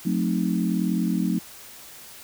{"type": "chord", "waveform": "sine", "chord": "F# diminished seventh", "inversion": "none", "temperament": "equal with one note detuned", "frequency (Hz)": [180.98, 220, 261.6, 311.1], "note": ["F#3", "A3", "C4", "Eb4"], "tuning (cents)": [-38, 0, 0, 0], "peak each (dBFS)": [-24, -26, -29, -29], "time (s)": [0.05, 1.39], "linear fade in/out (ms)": 10, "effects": ["white hiss -44 dBFS RMS until 2.23 s"]}